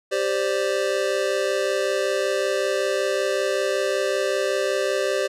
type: chord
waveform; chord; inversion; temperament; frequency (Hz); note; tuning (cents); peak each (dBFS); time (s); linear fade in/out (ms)
square; G suspended fourth; none; just; 392 / 522.7 / 588; G4 / C5 / D5; 0 / -2 / +2; -26; 0.11-5.28; 20
effects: low-pass 9000 Hz 12 dB/octave